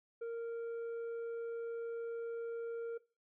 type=tone with tanh clipping; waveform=triangle; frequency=463.5 Hz; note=A#4; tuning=10 cents flat; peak=-39 dBFS; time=0.21-2.98 s; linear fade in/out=10 ms; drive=9 dB; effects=noise-tail reverb RT60 0.3 s tail -19 dB re dry